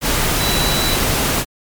sine tone in noise, 3951 Hz, B7, in tune, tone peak -21 dBFS, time 0.38-0.99 s, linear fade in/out 50 ms, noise pink, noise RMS -17 dBFS, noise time 0.01-1.45 s, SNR -7 dB, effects MP3 96 kbps

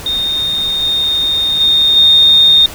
sine tone with level steps, 3674 Hz, A#7, 26 cents flat, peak -13 / -11 / -7 / -4 dBFS, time 0.06-2.66 s, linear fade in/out 2 ms, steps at 0.82 / 1.6 / 1.96 s, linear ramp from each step 10 ms, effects pink hiss -29 dBFS RMS until 2.74 s

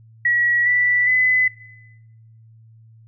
sine tone with pitch steps, 1922 / 1966.9 / 2013 Hz, B6 / B6 / B6, -48 / -8 / +33 cents, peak -14 dBFS, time 0.25-1.48 s, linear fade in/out 5 ms, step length 410 ms, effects noise-tail reverb RT60 1.0 s tail -18 dB re dry + added 112 Hz sine -45 dBFS peak until 3.07 s

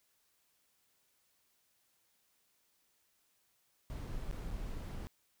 brown noise with dropouts, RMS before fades -41 dBFS, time 3.9-5.07 s, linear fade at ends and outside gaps 0 ms, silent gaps 4.07-4.073 / 4.312-4.325 / 4.505-4.511 s, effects white hiss -75 dBFS RMS until 5.4 s

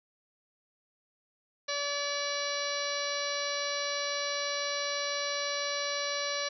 harmonic tone, 574 Hz, D5, 40 cents flat, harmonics 1 / 2 / 3 / 4 / 5 / 6 / 7 / 8 / 9 / 10, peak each -36 / -39 / -39 / -40 / -44 / -46 / -37 / -43 / -45 / -40 dBFS, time 1.68-6.49 s, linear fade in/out 10 ms, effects none

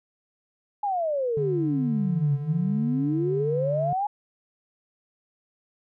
sine exponential two-way sweep, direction down then up, 844 to 135.4 to 844 Hz, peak -23 dBFS, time 0.83-4.07 s, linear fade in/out 5 ms, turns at 2.35 s
triangle tone with pitch glide, 146.83 to 145.9 Hz, D3 to D3, 0 to -11 cents, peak -25 dBFS, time 1.37-3.93 s, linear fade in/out 2 ms, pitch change -11 cents, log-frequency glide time 1.8-3.1 s
effects none

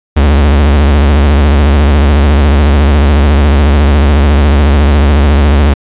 45% pulse tone with vibrato, 72.1 Hz, D2, 31 cents flat, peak -4 dBFS, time 0.16-5.74 s, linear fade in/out 10 ms, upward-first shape triangle, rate 14 Hz, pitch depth 150 cents each way, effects resampled to 8000 Hz + 7-bit

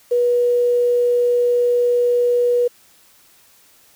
sine tone with quantisation, 485.3 Hz, B4, 30 cents flat, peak -13 dBFS, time 0.11-2.68 s, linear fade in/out 10 ms, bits 7, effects white hiss -52 dBFS RMS until 3.95 s

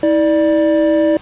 triangle tone pair together, 321.3 / 590.3 Hz, E4 / D5, -44 / +9 cents, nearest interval major seventh, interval 1053 cents, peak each -11 dBFS, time 0.03-1.17 s, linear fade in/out 2 ms, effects pink hiss -38 dBFS RMS until 1.21 s + resampled to 8000 Hz

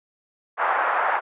pink band-pass noise, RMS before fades -22 dBFS, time 0.57-1.21 s, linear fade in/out 50 ms, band 710 to 1600 Hz, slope 24 dB/octave, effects resampled to 8000 Hz

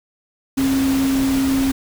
sine tone in noise, 268.9 Hz, C4, 47 cents sharp, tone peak -15 dBFS, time 0.57-1.72 s, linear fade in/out 10 ms, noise pink, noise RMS -27 dBFS, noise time 0.57-1.72 s, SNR +9 dB, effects none

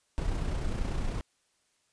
brown noise with amplitude modulation, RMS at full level -29 dBFS, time 0.18-1.21 s, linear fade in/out 0 ms, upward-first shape sine, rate 30.1 Hz, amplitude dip 40%, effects white hiss -72 dBFS RMS until 1.92 s + resampled to 22050 Hz

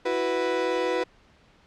35% pulse chord, E suspended second, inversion none, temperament equal, 329.6 / 370 / 493.9 Hz, E4 / F#4 / B4, 0 / 0 / 0 cents, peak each -30 / -27 / -24 dBFS, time 0.05-1.04 s, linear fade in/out 10 ms, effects pink hiss -58 dBFS RMS until 1.66 s + low-pass 4000 Hz 12 dB/octave

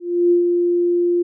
sine tone with ADSR envelope, 349.2 Hz, F4, in tune, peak -10 dBFS, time 0-1.23 s, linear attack 310 ms, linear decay 120 ms, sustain -4 dB, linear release 14 ms, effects none

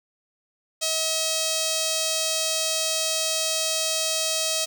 5% pulse tone with notch filter, 640 Hz, D#5, 49 cents sharp, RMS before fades -25 dBFS, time 0.81-4.66 s, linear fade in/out 20 ms, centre 1600 Hz, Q 0.68, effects none

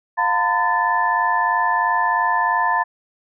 sine tone cluster, 707 / 908 / 1011 / 1755 Hz, F5 / A#5 / B5 / A6, +21 / -46 / +40 / -5 cents, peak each -25 / -20 / -20 / -22 dBFS, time 0.17-2.84 s, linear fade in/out 20 ms, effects none

